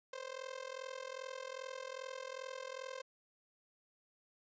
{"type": "tone with amplitude modulation", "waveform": "sawtooth", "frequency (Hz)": 523.3, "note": "C5", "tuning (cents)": 0, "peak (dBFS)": -36, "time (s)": [0.13, 3.02], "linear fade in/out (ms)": 5, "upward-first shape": "sine", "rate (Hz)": 42.5, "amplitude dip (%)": 90, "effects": ["resampled to 16000 Hz"]}